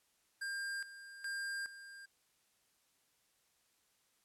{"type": "tone with tremolo", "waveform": "square", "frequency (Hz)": 1600, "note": "G6", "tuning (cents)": 35, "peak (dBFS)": -39, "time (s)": [0.41, 2.06], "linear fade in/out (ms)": 10, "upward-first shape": "square", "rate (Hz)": 1.2, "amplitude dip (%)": 75, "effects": ["white hiss -75 dBFS RMS until 4.24 s", "low-pass 12000 Hz 12 dB/octave"]}